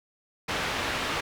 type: low-pass noise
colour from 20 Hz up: white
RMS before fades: -30 dBFS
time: 0.48-1.21 s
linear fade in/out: 10 ms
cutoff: 2600 Hz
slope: 12 dB/octave
effects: none